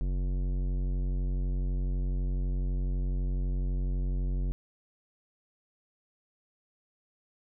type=tone with tanh clipping; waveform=sine; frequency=46 Hz; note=F#1; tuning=9 cents flat; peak=-29 dBFS; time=0.01-4.52 s; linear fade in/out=0 ms; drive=15 dB; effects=none